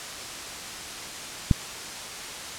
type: click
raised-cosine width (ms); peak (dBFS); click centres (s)
5; -5; 1.512
effects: white hiss -36 dBFS RMS until 2.58 s + low-pass 8000 Hz 12 dB/octave